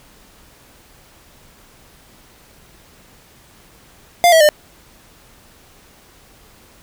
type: tone with pitch steps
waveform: square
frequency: 698.5 / 648 / 601.1 Hz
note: F5 / E5 / D5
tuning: 0 / -30 / +40 cents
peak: -8 dBFS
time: 4.24-4.489 s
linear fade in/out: 0 ms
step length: 83 ms
effects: pink hiss -48 dBFS RMS until 6.82 s